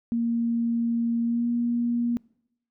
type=tone with pitch glide; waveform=sine; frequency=233.1 to 237.7 Hz; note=A#3 to A#3; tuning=0 to +34 cents; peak=-22 dBFS; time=0.12-2.17 s; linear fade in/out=0 ms; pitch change=+34 cents; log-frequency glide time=1.23-1.48 s; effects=noise-tail reverb RT60 0.8 s tail -25 dB re dry